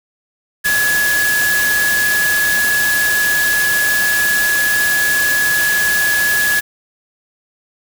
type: tone in noise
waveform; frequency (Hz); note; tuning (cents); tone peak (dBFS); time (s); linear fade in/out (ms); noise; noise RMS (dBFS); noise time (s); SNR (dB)
sine; 1689; G#6; +29; -13; 0.64-6.61; 20; white; -20; 0.64-6.61; +4
effects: none